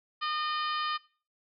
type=harmonic tone with a mistuned harmonic; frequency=610 Hz; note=D#5; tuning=34 cents flat; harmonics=2 / 3 / 4 / 5 / 6 / 7 / 8; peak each=-31 / -39 / -42 / -38 / -43 / -44 / -43 dBFS; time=0.21-0.98 s; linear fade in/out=20 ms; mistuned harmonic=7; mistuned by=-21 cents; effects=noise-tail reverb RT60 0.4 s tail -19 dB re dry